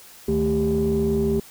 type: tone cluster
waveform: sine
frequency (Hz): 73 / 154.3 / 219.9 / 394.7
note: D2 / D#3 / A3 / G4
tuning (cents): -10 / -14 / -1 / +12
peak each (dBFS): -27 / -27 / -22 / -20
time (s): 0.28-1.4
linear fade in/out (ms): 5
effects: tanh soft clip ceiling -13 dBFS + white hiss -46 dBFS RMS until 1.5 s